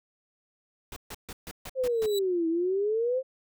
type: noise bursts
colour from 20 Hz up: pink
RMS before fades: -40 dBFS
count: 7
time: 0.92-2.061 s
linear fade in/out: 2 ms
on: 43 ms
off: 140 ms
type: exponential two-way sweep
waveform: sine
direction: down then up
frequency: 534 to 322.3 to 534 Hz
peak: -24 dBFS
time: 1.75-3.23 s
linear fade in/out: 50 ms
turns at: 2.48 s
type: tone with exponential growth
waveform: sawtooth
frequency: 3934 Hz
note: B7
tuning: 7 cents flat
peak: -27 dBFS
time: 1.89-2.19 s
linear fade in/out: 5 ms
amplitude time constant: 65 ms
effects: none